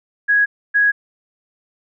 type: tone pair in turn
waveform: sine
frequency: 1661.2 / 1661.2 Hz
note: G#6 / G#6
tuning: 0 / 0 cents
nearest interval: unison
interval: 0 cents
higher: neither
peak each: -11 dBFS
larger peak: neither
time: 0.28-0.46 / 0.74-0.92 s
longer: neither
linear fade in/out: 20 ms
effects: none